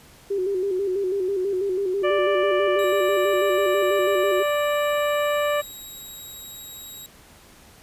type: tone with vibrato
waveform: sine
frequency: 383.3 Hz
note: G4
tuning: 39 cents flat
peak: -21 dBFS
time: 0.3-4.43 s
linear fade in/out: 10 ms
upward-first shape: square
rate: 6.1 Hz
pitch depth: 68 cents each way
type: harmonic tone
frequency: 587.3 Hz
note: D5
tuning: in tune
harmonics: 1 / 2 / 3 / 4 / 5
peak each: -21 / -27 / -31 / -33 / -35 dBFS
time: 2.03-5.62 s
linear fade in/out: 20 ms
type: tone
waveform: 5% pulse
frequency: 3822 Hz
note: A#7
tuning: 43 cents sharp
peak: -28 dBFS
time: 2.79-7.06 s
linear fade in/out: 0 ms
effects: pink hiss -50 dBFS RMS until 7.82 s + resampled to 32000 Hz